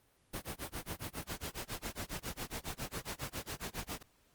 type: noise with tremolo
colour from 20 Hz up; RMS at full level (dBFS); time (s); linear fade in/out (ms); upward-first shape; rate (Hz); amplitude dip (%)
pink; -39; 0.33-4.03; 10; sine; 7.3; 100
effects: pink hiss -70 dBFS RMS until 4.34 s + Opus 32 kbps